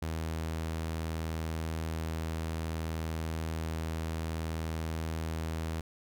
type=tone; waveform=sawtooth; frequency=80.6 Hz; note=E2; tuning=38 cents flat; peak=-29 dBFS; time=0.02-5.81 s; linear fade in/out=5 ms; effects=none